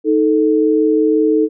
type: tone pair together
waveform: sine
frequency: 313.2 / 438.8 Hz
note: D#4 / A4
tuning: +11 / -5 cents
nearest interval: tritone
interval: 584 cents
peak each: -13 dBFS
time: 0.04-1.49 s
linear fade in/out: 50 ms
effects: none